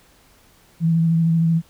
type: tone with vibrato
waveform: sine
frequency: 164.81 Hz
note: E3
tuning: in tune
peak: -14 dBFS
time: 0.8-1.62 s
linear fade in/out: 50 ms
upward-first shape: sine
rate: 13 Hz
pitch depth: 22 cents each way
effects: pink hiss -54 dBFS RMS until 1.69 s